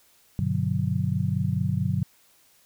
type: chord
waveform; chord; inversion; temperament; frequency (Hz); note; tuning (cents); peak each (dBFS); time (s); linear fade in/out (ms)
sine; G major seventh; none; just; 98 / 122.5 / 147 / 183.75; G2 / B2 / D3 / F#3; 0 / -14 / +2 / -12; -28; 0.39-2.03; 0
effects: white hiss -60 dBFS RMS until 2.65 s